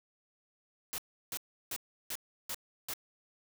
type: noise bursts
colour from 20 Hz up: white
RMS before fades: -38 dBFS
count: 6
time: 0.93-2.936 s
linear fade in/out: 0 ms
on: 51 ms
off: 340 ms
effects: none